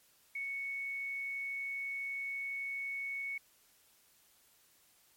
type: tone with quantisation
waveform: sine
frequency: 2217 Hz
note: C#7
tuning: in tune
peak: -36 dBFS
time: 0.35-3.38 s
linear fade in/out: 5 ms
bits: 11
effects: white hiss -67 dBFS RMS until 5.16 s + MP3 64 kbps